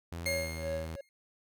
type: tone with pitch glide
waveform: sawtooth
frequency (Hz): 84.7 to 81.06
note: E2 to E2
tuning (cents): +48 to -29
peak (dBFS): -34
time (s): 0.12-0.96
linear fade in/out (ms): 0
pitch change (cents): -77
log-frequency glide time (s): 0.36-0.47
type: tone with tremolo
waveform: triangle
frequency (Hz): 555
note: C#5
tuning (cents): +2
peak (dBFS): -30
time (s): 0.26-1.01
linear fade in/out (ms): 5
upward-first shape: sine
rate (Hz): 2.7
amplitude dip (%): 95
type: tone with exponential decay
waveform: sawtooth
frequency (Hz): 2135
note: C7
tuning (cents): +34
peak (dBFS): -26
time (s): 0.26-1.09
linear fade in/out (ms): 1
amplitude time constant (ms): 180
effects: none